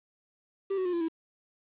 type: tone with pitch steps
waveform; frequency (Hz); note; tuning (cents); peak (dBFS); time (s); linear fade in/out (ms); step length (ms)
triangle; 390.6 / 373.4 / 356.9 / 341.2 / 326.2; G4 / F#4 / F4 / F4 / E4; -6 / +16 / +38 / -40 / -18; -25; 0.7-1.085; 10; 77
effects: resampled to 8000 Hz + 9-bit